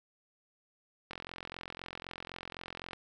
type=click train; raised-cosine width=0.3 ms; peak=-25 dBFS; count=81; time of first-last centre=1.11-2.932 s; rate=43.9 Hz; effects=none